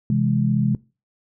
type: chord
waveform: sine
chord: C augmented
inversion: none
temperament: equal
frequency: 130.81 / 164.81 / 207.7 Hz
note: C3 / E3 / G#3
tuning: 0 / 0 / 0 cents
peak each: -20 / -24 / -20 dBFS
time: 0.1-0.75 s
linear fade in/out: 2 ms
effects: noise-tail reverb RT60 0.3 s tail -21 dB re dry